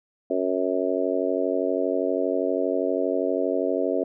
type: harmonic tone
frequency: 92.5 Hz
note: F#2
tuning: in tune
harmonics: 3 / 4 / 5 / 6 / 7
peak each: -28 / -28 / -28 / -28 / -28 dBFS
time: 0.3-4.04 s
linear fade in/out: 5 ms
effects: none